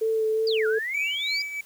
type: tone with vibrato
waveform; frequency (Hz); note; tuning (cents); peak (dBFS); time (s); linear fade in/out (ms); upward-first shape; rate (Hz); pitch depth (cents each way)
sine; 440.9; A4; +4; -21; 0.01-0.79; 10; sine; 2.7; 17
type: exponential two-way sweep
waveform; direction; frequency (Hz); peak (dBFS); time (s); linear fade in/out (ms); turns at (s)
sine; down then up; 4965 to 1396.9 to 4965; -27; 0.47-1.42; 2; 0.67
type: tone with tremolo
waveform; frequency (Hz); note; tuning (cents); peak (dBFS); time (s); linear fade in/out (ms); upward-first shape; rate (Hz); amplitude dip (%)
triangle; 2295; D7; -40; -23; 0.94-1.61; 5; triangle; 3.1; 65
effects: white hiss -53 dBFS RMS until 1.65 s